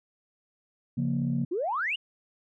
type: chord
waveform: sine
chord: Bb minor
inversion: first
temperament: equal with one note detuned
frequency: 138.59 / 174.61 / 235 Hz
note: Db3 / F3 / Bb3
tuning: 0 / 0 / +14 cents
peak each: -28 / -31 / -28 dBFS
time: 0.97-1.45 s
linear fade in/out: 10 ms
type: exponential sweep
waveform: sine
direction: up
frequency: 322.8 to 3033 Hz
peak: -26 dBFS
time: 1.51-1.96 s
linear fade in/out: 10 ms
effects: tanh soft clip ceiling -18 dBFS